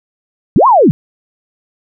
sine linear two-way sweep, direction up then down, 116.54 to 1108.7 to 116.54 Hz, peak -4 dBFS, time 0.56-0.91 s, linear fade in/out 0 ms, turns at 0.67 s, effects none

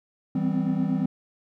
triangle chord, C major seventh, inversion first, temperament equal with one note detuned, 164.81 / 196 / 253 / 261.6 Hz, E3 / G3 / B3 / C4, 0 / 0 / +42 / 0 cents, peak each -26 / -25 / -27 / -26 dBFS, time 0.35-1.06 s, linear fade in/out 5 ms, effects none

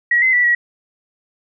sine tone with pitch steps, 1914 / 2053 / 1960 / 1919 Hz, A#6 / C7 / B6 / A#6, +45 / -33 / -14 / +50 cents, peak -11 dBFS, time 0.11-0.55 s, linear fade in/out 5 ms, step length 110 ms, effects none

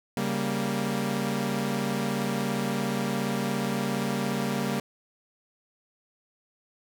sawtooth chord, G diminished, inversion second, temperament equal, 138.59 / 196 / 233.1 Hz, Db3 / G3 / Bb3, 0 / 0 / 0 cents, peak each -29 / -26 / -26 dBFS, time 0.17-4.8 s, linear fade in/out 2 ms, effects none

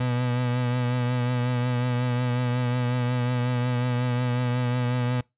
35% pulse tone with vibrato, 123.47 Hz, B2, in tune, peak -21 dBFS, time 0-5.21 s, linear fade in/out 5 ms, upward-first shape triangle, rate 5.5 Hz, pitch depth 37 cents each way, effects noise-tail reverb RT60 0.2 s tail -24 dB re dry + resampled to 8000 Hz

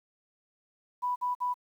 sine tone bursts, 987.8 Hz, B5, in tune, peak -27 dBFS, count 3, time 1.02-1.542 s, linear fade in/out 20 ms, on 140 ms, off 51 ms, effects 10-bit

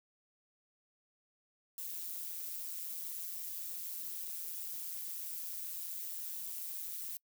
violet noise with amplitude modulation, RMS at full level -39 dBFS, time 1.78-7.17 s, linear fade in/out 2 ms, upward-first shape sine, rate 171 Hz, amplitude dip 70%, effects noise-tail reverb RT60 0.1 s tail -26 dB re dry

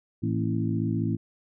harmonic tone with a mistuned harmonic, 55 Hz, A1, in tune, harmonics 2 / 3 / 4 / 5 / 6, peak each -28 / -30 / -31 / -32 / -33 dBFS, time 0.22-1.17 s, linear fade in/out 20 ms, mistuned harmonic 4, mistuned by +66 cents, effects none

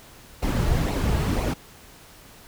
brown noise with flanger, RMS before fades -23 dBFS, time 0.42-1.54 s, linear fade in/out 10 ms, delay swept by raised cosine 0.59 to 3.99 ms, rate 2 Hz, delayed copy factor -0.5, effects pink hiss -48 dBFS RMS until 2.47 s

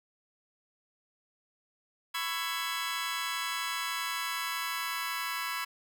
20% pulse chord, C# minor seventh, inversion third, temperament just, 997.9 / 1108.7 / 1330.5 / 1663.1 Hz, B5 / C#6 / E6 / G#6, +18 / 0 / +16 / +2 cents, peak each -33 dBFS, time 2.14-5.65 s, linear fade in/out 10 ms, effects none

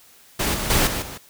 pink noise with level steps, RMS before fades -22 / -26 / -18 / -26 / -35 dBFS, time 0.39-1.18 s, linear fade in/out 10 ms, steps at 0.54 / 0.7 / 0.87 / 1.02 s, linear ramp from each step 2 ms, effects white hiss -51 dBFS RMS until 1.29 s

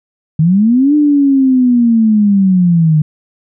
sine linear two-way sweep, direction up then down, 149.9 to 300.6 to 149.9 Hz, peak -6 dBFS, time 0.39-3.02 s, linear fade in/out 5 ms, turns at 0.95 s, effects none

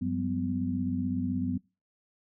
sine tone cluster, 95.6 / 184.8 / 201 / 252.1 Hz, G2 / F#3 / G3 / B3, -43 / -2 / +44 / +36 cents, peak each -35 / -33 / -38 / -30 dBFS, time 0.01-1.58 s, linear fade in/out 10 ms, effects noise-tail reverb RT60 0.3 s tail -24 dB re dry

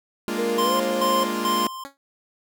sawtooth chord, Bb dominant seventh, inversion third, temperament equal, 207.7 / 233.1 / 293.7 / 349.2 Hz, Ab3 / Bb3 / D4 / F4, 0 / 0 / 0 / 0 cents, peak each -26 / -26 / -30 / -25 dBFS, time 0.28-1.67 s, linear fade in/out 0 ms
sine tone with pitch glide, 466.2 to 535.5 Hz, A#4 to C5, 0 to +40 cents, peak -24 dBFS, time 0.38-1.25 s, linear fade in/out 10 ms, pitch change +240 cents, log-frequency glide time 0.62-0.75 s
square tone with tremolo, 1046.5 Hz, C6, in tune, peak -21 dBFS, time 0.58-1.84 s, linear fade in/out 5 ms, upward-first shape square, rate 2.3 Hz, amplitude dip 75%
10% pulse tone with exponential decay, 276.8 Hz, C#4, 2 cents flat, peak -23 dBFS, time 1.85-1.97 s, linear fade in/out 0 ms, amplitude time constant 24 ms
effects none

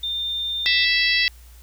sine tone, 3610 Hz, A7, 44 cents sharp, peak -23 dBFS, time 0.03-0.85 s, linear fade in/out 5 ms
harmonic tone, 659.3 Hz, E5, in tune, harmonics 3 / 4 / 5 / 6 / 7 / 8, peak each -21 / -23 / -25 / -25 / -25 / -28 dBFS, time 0.66-1.28 s, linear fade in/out 0 ms
effects added 60 Hz sine -43 dBFS peak until 1.62 s + white hiss -53 dBFS RMS until 1.62 s

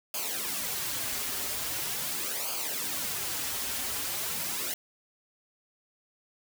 white noise with flanger, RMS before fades -33 dBFS, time 0.14-4.74 s, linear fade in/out 2 ms, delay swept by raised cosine 0.53 to 6.13 ms, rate 0.42 Hz, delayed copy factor -0.75, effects none

